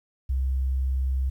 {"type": "tone", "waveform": "sine", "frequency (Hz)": 65.6, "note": "C2", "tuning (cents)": 5, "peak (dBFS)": -22, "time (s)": [0.29, 1.3], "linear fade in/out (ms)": 10, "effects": ["10-bit"]}